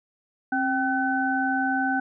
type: tone cluster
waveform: sine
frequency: 266.9 / 776 / 1511 Hz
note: C4 / G5 / F#6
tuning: +35 / -18 / +36 cents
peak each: -26 dBFS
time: 0.52-2 s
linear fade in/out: 5 ms
effects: none